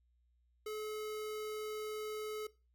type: tone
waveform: square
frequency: 428.5 Hz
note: A4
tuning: 46 cents flat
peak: -40 dBFS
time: 0.66-2.47 s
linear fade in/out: 5 ms
effects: noise-tail reverb RT60 0.3 s tail -19 dB re dry + added 60 Hz sine -70 dBFS peak until 2.74 s